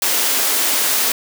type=high-pass noise; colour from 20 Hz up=white; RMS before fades=-17 dBFS; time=0.02-1.12 s; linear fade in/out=2 ms; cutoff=230 Hz; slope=48 dB/octave; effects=none